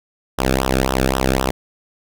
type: tone with flanger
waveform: sawtooth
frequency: 65.41 Hz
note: C2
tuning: in tune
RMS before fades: -18 dBFS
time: 0.38-1.51 s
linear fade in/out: 10 ms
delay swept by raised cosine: 0.44 to 1.03 ms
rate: 3.8 Hz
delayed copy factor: -0.85
effects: none